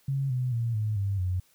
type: tone with pitch steps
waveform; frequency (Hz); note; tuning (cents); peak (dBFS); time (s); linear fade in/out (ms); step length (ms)
sine; 136.9 / 126.27 / 116.46 / 107.41 / 99.07 / 91.37; C#3 / B2 / A#2 / A2 / G2 / F#2; -21 / +39 / -1 / -41 / +19 / -21; -25; 0.08-1.4; 5; 220
effects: white hiss -64 dBFS RMS until 1.54 s